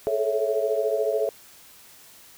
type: chord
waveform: sine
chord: A major seventh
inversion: third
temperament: equal with one note detuned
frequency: 426.2 / 440 / 554.4 / 659.3 Hz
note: G#4 / A4 / C#5 / E5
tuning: +45 / 0 / 0 / 0 cents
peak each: -27 dBFS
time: 0.07-1.29 s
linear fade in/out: 0 ms
effects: white hiss -50 dBFS RMS until 2.37 s